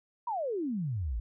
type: exponential sweep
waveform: sine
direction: down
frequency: 1001 to 50.1 Hz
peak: -30 dBFS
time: 0.27-1.2 s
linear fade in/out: 5 ms
effects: none